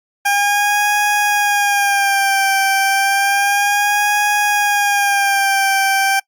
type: tone with vibrato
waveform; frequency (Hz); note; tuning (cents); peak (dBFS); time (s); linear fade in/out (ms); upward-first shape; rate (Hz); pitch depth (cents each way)
20% pulse; 804; G5; +44; -8; 0.25-6.2; 10; sine; 0.31; 52
effects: noise-tail reverb RT60 0.1 s tail -24 dB re dry + Opus 48 kbps